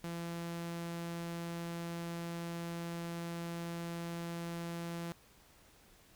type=tone; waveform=sawtooth; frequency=169.6 Hz; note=E3; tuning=50 cents sharp; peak=-35 dBFS; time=0.04-5.12 s; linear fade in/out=0 ms; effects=pink hiss -63 dBFS RMS until 6.15 s